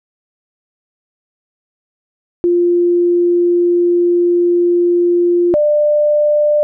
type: tone pair in turn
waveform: sine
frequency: 349.2 / 595.5 Hz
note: F4 / D5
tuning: 0 / +24 cents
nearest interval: major sixth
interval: 924 cents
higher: second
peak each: -9 dBFS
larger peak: neither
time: 2.44-5.54 / 5.54-6.63 s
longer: first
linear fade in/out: 0 ms
effects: none